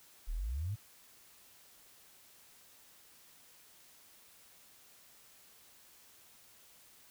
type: exponential sweep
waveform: sine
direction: up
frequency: 33.68 to 113.9 Hz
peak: -34 dBFS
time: 0.27-0.76 s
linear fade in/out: 20 ms
effects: white hiss -61 dBFS RMS until 7.1 s